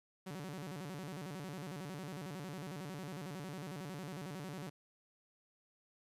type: tone with vibrato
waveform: sawtooth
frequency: 164.81 Hz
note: E3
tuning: in tune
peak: -39 dBFS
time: 0.26-4.7 s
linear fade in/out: 10 ms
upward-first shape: square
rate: 11 Hz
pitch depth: 230 cents each way
effects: resampled to 32000 Hz + 12-bit